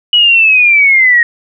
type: linear sweep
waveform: sine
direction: down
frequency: 2940 to 1861 Hz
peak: -4 dBFS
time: 0.13-1.23 s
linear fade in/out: 2 ms
effects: none